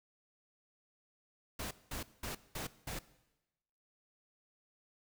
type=noise bursts; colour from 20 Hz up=pink; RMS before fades=-41 dBFS; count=5; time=1.59-2.99 s; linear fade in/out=5 ms; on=120 ms; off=200 ms; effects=noise-tail reverb RT60 1.0 s tail -18 dB re dry